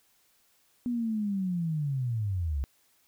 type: linear sweep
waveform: sine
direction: down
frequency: 246.9 to 64 Hz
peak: -27 dBFS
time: 0.86-2.64 s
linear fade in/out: 0 ms
effects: white hiss -67 dBFS RMS until 3.07 s